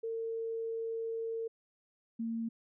sine tone pair in turn, 453.7 / 228.2 Hz, A#4 / A#3, -47 / -37 cents, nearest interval octave, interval 1190 cents, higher first, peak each -34 / -33 dBFS, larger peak second, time 0.03-1.48 / 2.19-2.49 s, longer first, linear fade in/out 10 ms, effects none

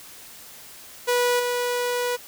sawtooth tone with level steps, 488.8 Hz, B4, 18 cents flat, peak -15 / -19 dBFS, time 1.07-2.17 s, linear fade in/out 20 ms, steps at 1.39 s, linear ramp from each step 10 ms, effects white hiss -44 dBFS RMS until 2.27 s

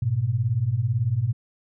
sine beating tone pair, 103.83 / 121.83 Hz, G#2 / B2, 0 / -23 cents, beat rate 18 Hz, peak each -25 / -22 dBFS, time 0.02-1.33 s, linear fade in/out 5 ms, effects none

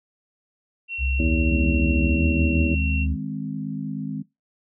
sine tone, 2726 Hz, F7, 43 cents flat, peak -27 dBFS, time 0.88-3.07 s, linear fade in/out 50 ms
sine tone with pitch glide, 66.6 to 74.76 Hz, C2 to D2, +31 to +31 cents, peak -21 dBFS, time 0.98-3.17 s, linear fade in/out 50 ms, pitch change +200 cents, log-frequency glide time 2.09-2.18 s
harmonic tone, 80.6 Hz, E2, 38 cents flat, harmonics 1 / 2 / 3 / 4 / 5 / 7, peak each -28 / -30 / -25 / -26 / -38 / -35 dBFS, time 1.19-2.75 s, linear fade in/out 10 ms
sine chord, Ab major, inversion second, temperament equal with one note detuned, 155.56 / 204.9 / 261.6 Hz, Eb3 / Ab3 / C4, 0 / -23 / 0 cents, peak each -31 dBFS, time 1.5-4.23 s, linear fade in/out 20 ms
effects noise-tail reverb RT60 0.2 s tail -19 dB re dry

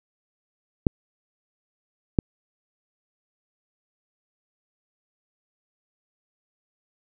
clicks, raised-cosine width 3 ms, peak -4 dBFS, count 2, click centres 0.868 / 2.188 s, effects none

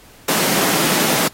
pink high-pass noise, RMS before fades -18 dBFS, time 0.28-1.28 s, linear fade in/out 5 ms, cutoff 150 Hz, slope 48 dB/octave, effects pink hiss -46 dBFS RMS until 1.33 s + AAC 48 kbps

